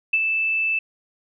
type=tone with ADSR envelope; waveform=sine; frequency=2637 Hz; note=E7; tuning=in tune; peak=-14 dBFS; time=0.13-0.79 s; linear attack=7 ms; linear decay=45 ms; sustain=-5 dB; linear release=5 ms; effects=none